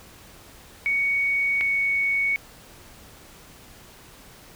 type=tone pair in turn; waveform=sine; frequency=2234 / 2225 Hz; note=C#7 / C#7; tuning=+13 / +6 cents; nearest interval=unison; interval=7 cents; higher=first; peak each=-20 dBFS; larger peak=neither; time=0.86-1.61 / 1.61-2.36 s; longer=neither; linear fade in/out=0 ms; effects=pink hiss -48 dBFS RMS until 4.55 s